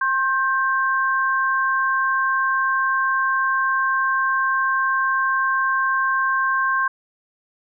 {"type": "tone pair together", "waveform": "sine", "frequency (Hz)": [1068.4, 1568], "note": ["C6", "G6"], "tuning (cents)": [36, 0], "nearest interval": "perfect fifth", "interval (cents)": 664, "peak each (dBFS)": -20, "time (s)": [0.01, 6.88], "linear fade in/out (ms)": 5, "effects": []}